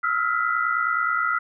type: tone cluster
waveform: sine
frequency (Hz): 1284 / 1334 / 1403 / 1989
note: E6 / E6 / F6 / B6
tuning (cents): -46 / +20 / +8 / +12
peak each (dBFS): -26 / -28 / -23 / -30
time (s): 0.03-1.39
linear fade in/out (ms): 10
effects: none